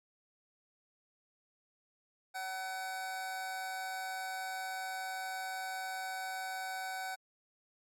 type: tone with amplitude modulation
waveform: 25% pulse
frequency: 755 Hz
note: F#5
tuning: 35 cents sharp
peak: -32 dBFS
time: 2.34-7.16 s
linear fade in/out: 20 ms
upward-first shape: sine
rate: 195 Hz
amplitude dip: 40%
effects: MP3 64 kbps